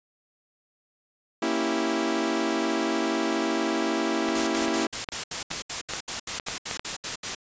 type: chord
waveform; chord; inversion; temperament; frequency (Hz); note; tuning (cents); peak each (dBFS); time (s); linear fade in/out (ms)
sawtooth; A# diminished seventh; none; equal; 233.1 / 277.2 / 329.6 / 392; A#3 / C#4 / E4 / G4; 0 / 0 / 0 / 0; -27 / -27 / -23 / -28; 1.42-4.87; 5
type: clicks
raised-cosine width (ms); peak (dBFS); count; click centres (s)
0.3; -14; 9; 4.287 / 4.681 / 5.088 / 5.514 / 5.936 / 6.398 / 6.485 / 6.712 / 6.795
type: noise bursts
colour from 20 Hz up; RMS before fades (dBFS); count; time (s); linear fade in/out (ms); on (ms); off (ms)
white; -30; 16; 4.35-7.35; 5; 120; 72
effects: resampled to 16000 Hz